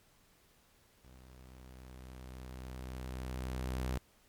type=tone with level ramp; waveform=sawtooth; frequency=63.6 Hz; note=C2; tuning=48 cents flat; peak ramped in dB=-52 to -29 dBFS; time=1.04-3.98 s; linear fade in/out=5 ms; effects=pink hiss -67 dBFS RMS until 4.28 s + MP3 96 kbps